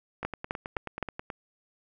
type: two click trains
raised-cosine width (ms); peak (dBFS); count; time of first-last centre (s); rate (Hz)
0.5; -20 / -14; 11 / 4; 0.23-1.302 / 0.25-1.027; 9.33 / 3.86
effects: none